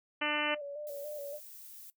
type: harmonic tone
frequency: 298.1 Hz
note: D4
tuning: 26 cents sharp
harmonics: 1 / 2 / 3 / 4 / 5 / 6 / 7 / 8 / 9 / 10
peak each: -39 / -39 / -39 / -39 / -39 / -39 / -39 / -39 / -39 / -39 dBFS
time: 0.21-0.55 s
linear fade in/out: 10 ms
type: tone with vibrato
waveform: sine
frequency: 582 Hz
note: D5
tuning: 16 cents flat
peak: -38 dBFS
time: 0.47-1.4 s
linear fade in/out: 50 ms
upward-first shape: square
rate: 3.5 Hz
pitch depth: 43 cents each way
type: noise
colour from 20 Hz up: violet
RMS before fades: -50 dBFS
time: 0.87-1.9 s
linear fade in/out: 0 ms
effects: noise-tail reverb RT60 0.1 s tail -17 dB re dry